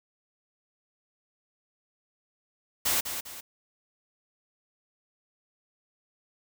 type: noise with echo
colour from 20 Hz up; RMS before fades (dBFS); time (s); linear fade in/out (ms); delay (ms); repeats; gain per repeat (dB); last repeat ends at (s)
white; -26; 2.85-3.01; 10; 200; 2; -8; 3.41
effects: none